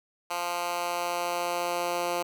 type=tone with high-pass filter sweep; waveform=10% pulse; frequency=174.61 Hz; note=F3; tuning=in tune; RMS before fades=-30 dBFS; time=0.3-2.23 s; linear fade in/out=10 ms; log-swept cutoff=810 to 440 Hz; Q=1.1; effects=none